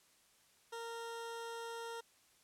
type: tone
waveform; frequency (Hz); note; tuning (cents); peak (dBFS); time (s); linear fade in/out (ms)
20% pulse; 462.3; A#4; -14; -38; 0.72-2.01; 10
effects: white hiss -69 dBFS RMS until 2.43 s + low-pass 11000 Hz 12 dB/octave